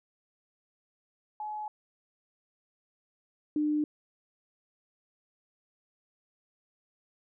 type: tone pair in turn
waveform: sine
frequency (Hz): 849 / 300.2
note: G#5 / D4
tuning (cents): +38 / +38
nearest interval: octave + tritone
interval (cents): 1800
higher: first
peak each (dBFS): -34 / -25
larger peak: second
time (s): 1.4-1.68 / 3.56-3.84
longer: neither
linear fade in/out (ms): 2
effects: none